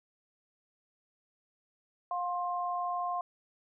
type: tone pair together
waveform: sine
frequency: 710.4 / 1057 Hz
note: F5 / C6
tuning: +29 / +17 cents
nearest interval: perfect fifth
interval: 688 cents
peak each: -33 / -34 dBFS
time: 2.11-3.21 s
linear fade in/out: 2 ms
effects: none